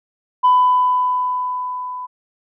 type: tone with level ramp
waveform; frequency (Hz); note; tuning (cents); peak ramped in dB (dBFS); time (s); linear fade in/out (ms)
sine; 1000; B5; +21; -7 to -26; 0.43-2.07; 20
effects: tanh soft clip ceiling -6 dBFS